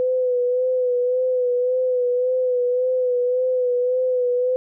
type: tone with vibrato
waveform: sine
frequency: 501 Hz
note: B4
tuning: 25 cents sharp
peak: -17 dBFS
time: 0-4.56 s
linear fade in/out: 0 ms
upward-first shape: sine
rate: 1.8 Hz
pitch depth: 36 cents each way
effects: none